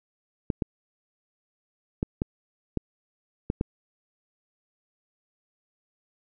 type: clicks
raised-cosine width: 3 ms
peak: -12 dBFS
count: 7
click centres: 0.502 / 0.622 / 2.029 / 2.219 / 2.773 / 3.501 / 3.611 s
effects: none